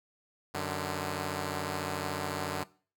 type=tone pair together; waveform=5% pulse; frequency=93.9 / 149.06 Hz; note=F#2 / D3; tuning=+26 / +26 cents; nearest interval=minor sixth; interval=800 cents; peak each=-24 dBFS; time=0.54-2.64 s; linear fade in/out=10 ms; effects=noise-tail reverb RT60 0.4 s tail -20 dB re dry